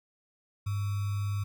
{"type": "tone with sample-and-hold", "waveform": "sine", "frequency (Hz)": 101, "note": "G#2", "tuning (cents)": -48, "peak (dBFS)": -28, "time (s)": [0.66, 1.44], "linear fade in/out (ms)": 10, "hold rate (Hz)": 1225, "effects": []}